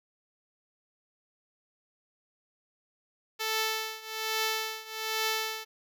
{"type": "tone with tremolo", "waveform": "5% pulse", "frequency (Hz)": 440, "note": "A4", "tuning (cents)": 0, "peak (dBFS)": -15, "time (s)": [3.39, 5.65], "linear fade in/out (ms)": 20, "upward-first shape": "triangle", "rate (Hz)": 1.2, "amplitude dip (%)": 90, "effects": []}